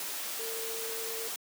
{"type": "tone in noise", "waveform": "sine", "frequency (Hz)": 452.4, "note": "A4", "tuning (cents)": 48, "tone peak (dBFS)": -39, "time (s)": [0.39, 1.28], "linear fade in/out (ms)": 2, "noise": "white", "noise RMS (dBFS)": -37, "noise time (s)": [0, 1.36], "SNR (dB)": -5, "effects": ["high-pass 300 Hz 12 dB/octave"]}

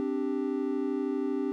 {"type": "chord", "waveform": "triangle", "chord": "C suspended second", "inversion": "none", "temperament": "just", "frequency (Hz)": [261.6, 294.3, 392.4], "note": ["C4", "D4", "G4"], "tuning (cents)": [0, 4, 2], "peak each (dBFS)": -30, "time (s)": [0, 1.52], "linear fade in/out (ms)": 0, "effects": []}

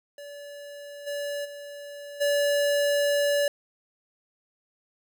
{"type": "tone with level steps", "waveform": "square", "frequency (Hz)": 575, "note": "D5", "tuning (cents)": -37, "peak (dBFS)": [-40, -30, -39, -22], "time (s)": [0.18, 3.48], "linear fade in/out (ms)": 2, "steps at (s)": [1.06, 1.44, 2.2], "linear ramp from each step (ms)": 20, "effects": []}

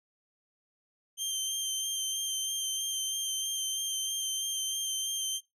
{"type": "tone with vibrato", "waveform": "20% pulse", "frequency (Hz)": 3146, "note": "G7", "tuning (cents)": 6, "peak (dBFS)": -25, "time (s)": [1.17, 5.41], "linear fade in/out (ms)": 50, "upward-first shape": "sine", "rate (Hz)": 3.1, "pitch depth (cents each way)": 19, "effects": ["noise-tail reverb RT60 0.2 s tail -22 dB re dry"]}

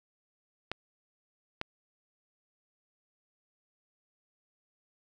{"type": "clicks", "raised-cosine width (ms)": 0.3, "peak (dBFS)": -17, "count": 2, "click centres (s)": [0.716, 1.614], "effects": []}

